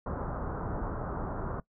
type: low-pass noise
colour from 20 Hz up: pink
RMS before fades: -35 dBFS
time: 0.06-1.6 s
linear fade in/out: 2 ms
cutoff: 1400 Hz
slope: 48 dB/octave
effects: noise-tail reverb RT60 0.1 s tail -20 dB re dry